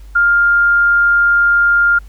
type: tone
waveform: sine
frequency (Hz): 1403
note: F6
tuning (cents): +8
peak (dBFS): -8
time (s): 0.15-1.99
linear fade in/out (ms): 10
effects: added 50 Hz sine -32 dBFS peak until 2.08 s + pink hiss -51 dBFS RMS until 2.08 s